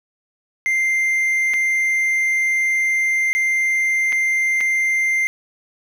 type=tone with dropouts; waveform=triangle; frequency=2093 Hz; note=C7; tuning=in tune; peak=-14 dBFS; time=0.66-5.27 s; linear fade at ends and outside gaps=0 ms; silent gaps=1.536-1.54 / 3.33-3.35 / 4.123-4.127 / 4.606-4.61 s; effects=none